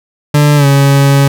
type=tone with pitch glide; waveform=40% pulse; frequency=147.3 to 139.35 Hz; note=D3 to C#3; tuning=+6 to +9 cents; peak=-4 dBFS; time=0.34-1.28 s; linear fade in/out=5 ms; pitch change=-97 cents; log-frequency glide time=0.56-0.66 s; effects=none

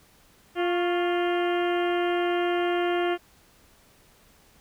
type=harmonic tone with a mistuned harmonic; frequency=350.2 Hz; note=F4; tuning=5 cents sharp; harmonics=1 / 2 / 3 / 4 / 5 / 6 / 7 / 8 / 9; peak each=-24 / -29 / -37 / -35 / -37 / -39 / -43 / -39 / -42 dBFS; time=0.55-3.18 s; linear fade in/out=50 ms; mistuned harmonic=3; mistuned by=+75 cents; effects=pink hiss -58 dBFS RMS until 4.6 s

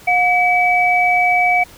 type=tone pair together; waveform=sine; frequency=720 / 2286 Hz; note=F#5 / D7; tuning=-47 / -47 cents; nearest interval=octave + minor sixth; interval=2000 cents; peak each=-14 dBFS; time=0.07-1.64 s; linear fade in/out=10 ms; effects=pink hiss -42 dBFS RMS until 1.77 s

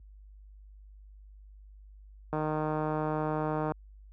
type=click train; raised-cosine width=1 ms; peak=-18 dBFS; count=215; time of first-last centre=2.33-3.72 s; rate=154 Hz; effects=added 50 Hz sine -44 dBFS peak until 4.12 s + high-pass 60 Hz 12 dB/octave

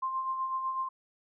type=tone with tremolo; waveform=sine; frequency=1051 Hz; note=C6; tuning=7 cents sharp; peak=-28 dBFS; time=0.02-0.89 s; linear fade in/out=10 ms; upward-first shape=sine; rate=8 Hz; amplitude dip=45%; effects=none

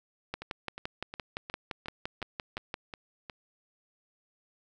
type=two click trains; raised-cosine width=0.3 ms; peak=-18 / -24 dBFS; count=15 / 9; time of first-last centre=0.34-2.741 / 0.42-3.298 s; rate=5.83 / 2.78 Hz; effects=none

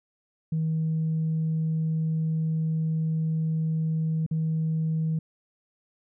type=tone with dropouts; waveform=sine; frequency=159.5 Hz; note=D#3; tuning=43 cents sharp; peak=-22 dBFS; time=0.52-5.19 s; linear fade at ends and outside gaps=5 ms; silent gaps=4.264-4.311 s; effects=tanh soft clip ceiling -20 dBFS

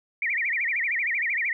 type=tone with vibrato; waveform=sine; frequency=2093 Hz; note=C7; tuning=in tune; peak=-23 dBFS; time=0.22-1.53 s; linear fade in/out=2 ms; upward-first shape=sine; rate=13 Hz; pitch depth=240 cents each way; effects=none

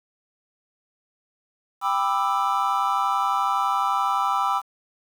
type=chord; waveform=triangle; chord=E minor seventh; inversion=first; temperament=just; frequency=791.1 / 988.9 / 1186.7 / 1318.5 Hz; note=G5 / B5 / D6 / E6; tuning=+16 / +2 / +18 / 0 cents; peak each=-24 dBFS; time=1.81-4.62 s; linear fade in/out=50 ms; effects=8-bit

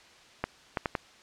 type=clicks; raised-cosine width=0.5 ms; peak=-13 dBFS; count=4; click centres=0.44 / 0.772 / 0.858 / 0.952 s; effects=white hiss -55 dBFS RMS until 1.22 s + low-pass 5000 Hz 12 dB/octave

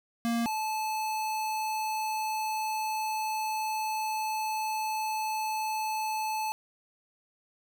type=tone pair in turn; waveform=square; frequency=233.1 / 868.5 Hz; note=A#3 / A5; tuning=0 / -23 cents; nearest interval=octave + major seventh; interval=2277 cents; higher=second; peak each=-27 / -30 dBFS; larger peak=first; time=0.25-0.46 / 0.46-6.52 s; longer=second; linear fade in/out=0 ms; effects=none

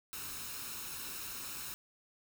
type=noise with comb filter; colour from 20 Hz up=white; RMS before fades=-43 dBFS; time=0.13-1.74 s; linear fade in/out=0 ms; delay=0.75 ms; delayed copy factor=+0.55; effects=none

